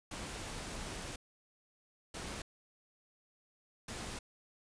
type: noise bursts at uneven times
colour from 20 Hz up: pink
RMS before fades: -43 dBFS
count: 3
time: 0.11-1.16 / 2.14-2.42 / 3.88-4.19 s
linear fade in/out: 5 ms
effects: resampled to 22050 Hz